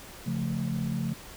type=chord; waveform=sine; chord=Db augmented; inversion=none; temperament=equal; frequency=138.59 / 174.61 / 220 Hz; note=Db3 / F3 / A3; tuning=0 / 0 / 0 cents; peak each=-31 dBFS; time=0.26-1.14 s; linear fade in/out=10 ms; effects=tanh soft clip ceiling -21 dBFS + pink hiss -46 dBFS RMS until 1.36 s